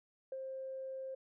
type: tone with ADSR envelope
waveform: sine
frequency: 529 Hz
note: C5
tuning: 19 cents sharp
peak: -37 dBFS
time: 0.32-1.15 s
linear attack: 3 ms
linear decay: 37 ms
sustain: -3 dB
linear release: 8 ms
effects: tanh soft clip ceiling -33 dBFS